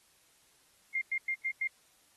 sine tone bursts, 2115 Hz, C7, 18 cents sharp, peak -29 dBFS, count 5, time 0.95-1.675 s, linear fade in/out 5 ms, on 65 ms, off 100 ms, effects white hiss -66 dBFS RMS until 2.16 s + AAC 32 kbps

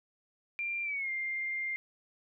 sine tone with pitch glide, 2378 to 2106 Hz, D7 to C7, +21 to +11 cents, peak -32 dBFS, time 0.59-1.76 s, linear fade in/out 0 ms, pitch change -210 cents, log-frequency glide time 0.83-1.1 s, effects none

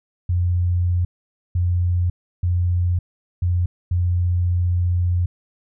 sine tone bursts at uneven times, 88.5 Hz, F2, 23 cents sharp, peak -16 dBFS, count 5, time 0.29-1.05 / 1.55-2.1 / 2.43-2.99 / 3.42-3.66 / 3.91-5.26 s, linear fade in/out 5 ms, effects none

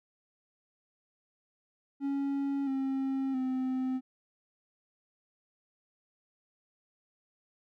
triangle tone with pitch steps, 278 / 268.2 / 258.8 Hz, C#4 / C4 / C4, +5 / +43 / -19 cents, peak -27 dBFS, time 2-4.01 s, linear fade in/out 50 ms, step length 670 ms, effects none

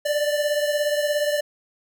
square beating tone pair, 587.3 / 604.3 Hz, D5 / D5, 0 / +49 cents, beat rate 17 Hz, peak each -22 / -28 dBFS, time 0.05-1.41 s, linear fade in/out 10 ms, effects none

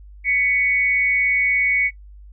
sine tone pair together, 1993 / 2230 Hz, B6 / C#7, +15 / +10 cents, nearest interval major second, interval 195 cents, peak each -24 / -16 dBFS, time 0.24-1.91 s, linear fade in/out 50 ms, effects noise-tail reverb RT60 0.1 s tail -19 dB re dry + added 50 Hz sine -39 dBFS peak until 2.32 s

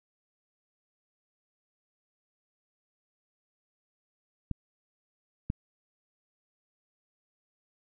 clicks, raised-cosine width 5 ms, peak -19 / -17 dBFS, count 2, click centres 4.513 / 5.501 s, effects none

